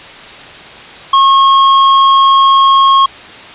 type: tone with tanh clipping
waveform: sine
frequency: 1086 Hz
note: C#6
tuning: 36 cents flat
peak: -6 dBFS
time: 1.13-3.06 s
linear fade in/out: 5 ms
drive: 18 dB
effects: white hiss -31 dBFS RMS until 3.54 s + resampled to 8000 Hz